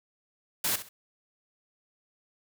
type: noise with echo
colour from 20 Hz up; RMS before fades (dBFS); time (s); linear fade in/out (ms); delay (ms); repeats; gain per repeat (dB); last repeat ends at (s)
white; -28; 0.64-0.76; 5; 65; 2; -12; 0.89
effects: none